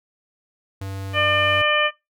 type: tone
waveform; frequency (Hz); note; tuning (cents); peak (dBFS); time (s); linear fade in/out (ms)
square; 97.1; G2; -16; -29; 0.81-1.62; 5
type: harmonic tone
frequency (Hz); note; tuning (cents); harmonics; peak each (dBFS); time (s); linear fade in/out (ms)
600; D5; +37; 1 / 2 / 3 / 4 / 5; -23 / -23 / -23 / -23 / -23; 1.13-1.91; 50
effects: noise-tail reverb RT60 0.2 s tail -18 dB re dry